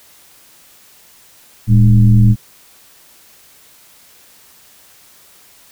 sine tone with frequency modulation, 112 Hz, A2, 31 cents sharp, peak -5 dBFS, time 1.67-2.36 s, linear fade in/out 50 ms, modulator 90.4 Hz, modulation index 0.83, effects white hiss -46 dBFS RMS until 5.71 s

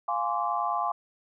sine chord, D half-diminished seventh, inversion first, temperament equal with one note detuned, 698.5 / 830.6 / 1046.5 / 1155.8 Hz, F5 / Ab5 / C6 / D6, 0 / 0 / 0 / -28 cents, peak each -31 dBFS, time 0.08-0.92 s, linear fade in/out 5 ms, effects none

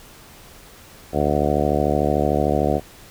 harmonic tone, 73.42 Hz, D2, in tune, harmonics 1 / 2 / 3 / 4 / 5 / 6 / 7 / 8 / 9 / 10, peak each -26 / -26 / -26 / -26 / -26 / -26 / -26 / -26 / -26 / -26 dBFS, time 1.12-2.81 s, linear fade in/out 50 ms, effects pink hiss -45 dBFS RMS until 3.1 s

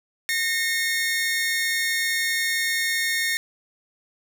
sawtooth tone pair together, 1835.3 / 2163 Hz, A#6 / C#7, -27 / -43 cents, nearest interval minor third, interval 284 cents, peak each -20 / -23 dBFS, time 0.29-3.37 s, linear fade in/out 0 ms, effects none

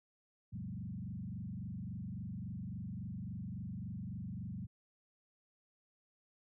sine tone with frequency modulation, 150.6 Hz, D3, 44 cents sharp, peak -40 dBFS, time 0.52-4.67 s, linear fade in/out 20 ms, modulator 23.6 Hz, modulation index 2.6, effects none

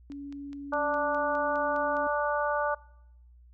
sine tone with vibrato, 282.5 Hz, C#4, 33 cents sharp, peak -37 dBFS, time 0.1-2.07 s, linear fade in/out 0 ms, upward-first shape sine, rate 20 Hz, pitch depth 8 cents each way
click train, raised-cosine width 0.2 ms, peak -34 dBFS, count 10, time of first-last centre 0.12-1.968 s, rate 4.87 Hz
harmonic tone, 293.7 Hz, D4, in tune, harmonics 2 / 3 / 4 / 5, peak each -29 / -31 / -32 / -33 dBFS, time 0.72-2.75 s, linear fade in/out 10 ms
effects noise-tail reverb RT60 0.8 s tail -23 dB re dry + added 60 Hz sine -52 dBFS peak until 3.53 s

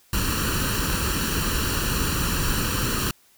pink noise with comb filter, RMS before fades -24 dBFS, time 0.13-3.11 s, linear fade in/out 2 ms, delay 0.7 ms, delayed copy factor +0.75, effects white hiss -58 dBFS RMS until 3.37 s

